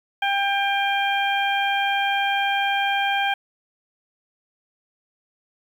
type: harmonic tone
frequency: 796 Hz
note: G5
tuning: 26 cents sharp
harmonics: 1 / 2 / 3 / 4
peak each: -22 / -25 / -27 / -28 dBFS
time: 0.22-3.34 s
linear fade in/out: 5 ms
effects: 8-bit